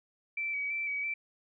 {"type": "tone with vibrato", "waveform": "sine", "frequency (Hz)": 2302, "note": "D7", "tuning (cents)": -35, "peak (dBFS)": -31, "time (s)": [0.37, 1.14], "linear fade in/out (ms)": 5, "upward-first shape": "square", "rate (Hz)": 3, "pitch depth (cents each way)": 23, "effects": []}